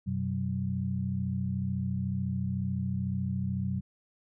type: tone cluster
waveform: sine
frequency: 93.4 / 127.3 / 189.4 Hz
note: F#2 / C3 / F#3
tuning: +17 / -47 / +41 cents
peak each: -34 / -33 / -32 dBFS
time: 0.06-3.81 s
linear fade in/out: 20 ms
effects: none